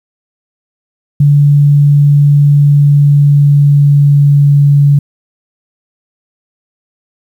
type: tone with pitch glide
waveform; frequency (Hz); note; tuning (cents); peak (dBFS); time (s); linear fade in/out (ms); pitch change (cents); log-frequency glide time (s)
sine; 144.3 to 142.97; D3 to D3; -30 to -46; -3; 1.2-4.99; 5; -16; 2.57-4.64
effects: 7-bit